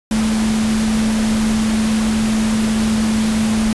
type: tone in noise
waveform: sine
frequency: 219.1 Hz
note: A3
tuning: 7 cents flat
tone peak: -14 dBFS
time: 0.11-3.73 s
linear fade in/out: 2 ms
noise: pink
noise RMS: -24 dBFS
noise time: 0.11-3.73 s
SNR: +7 dB
effects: resampled to 24000 Hz